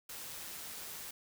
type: noise with amplitude modulation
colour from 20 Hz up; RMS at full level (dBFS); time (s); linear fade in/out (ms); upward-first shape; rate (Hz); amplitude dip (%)
white; -44; 0.09-1.11; 5; sine; 155; 30
effects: none